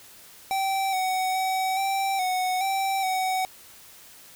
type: tone with pitch steps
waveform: square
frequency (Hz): 775 / 749 / 757 / 779 / 739 / 776 / 751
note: G5 / F#5 / F#5 / G5 / F#5 / G5 / F#5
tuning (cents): -20 / +21 / +39 / -11 / -2 / -18 / +26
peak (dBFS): -24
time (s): 0.51-3.45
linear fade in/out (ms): 0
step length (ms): 420
effects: white hiss -49 dBFS RMS until 4.35 s